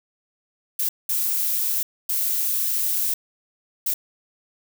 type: noise bursts at uneven times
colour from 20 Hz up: violet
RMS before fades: -23 dBFS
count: 4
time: 0.79-0.89 / 1.09-1.83 / 2.09-3.14 / 3.86-3.94 s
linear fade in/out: 5 ms
effects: none